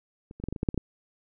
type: clicks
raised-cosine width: 3 ms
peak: -30 / -30 / -18 / -19 / -19 / -23 / -14 / -10 / -20 / -13 dBFS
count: 10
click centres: 0.311 / 0.4 / 0.439 / 0.486 / 0.526 / 0.562 / 0.631 / 0.688 / 0.744 / 0.777 s
effects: none